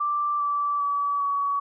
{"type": "tone with pitch steps", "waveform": "sine", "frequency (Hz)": [1174.7, 1159.9, 1145.2, 1130.8], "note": ["D6", "D6", "D6", "C#6"], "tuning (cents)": [0, -22, -44, 34], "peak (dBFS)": -22, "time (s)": [0, 1.6], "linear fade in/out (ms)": 10, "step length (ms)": 400, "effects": []}